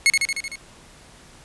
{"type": "tone with echo", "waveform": "sawtooth", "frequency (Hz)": 2180, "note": "C#7", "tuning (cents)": -29, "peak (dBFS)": -9, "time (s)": [0.06, 0.1], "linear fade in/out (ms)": 0, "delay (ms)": 76, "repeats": 6, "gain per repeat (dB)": -3, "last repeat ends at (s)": 0.556, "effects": ["pink hiss -48 dBFS RMS until 1.44 s", "resampled to 24000 Hz"]}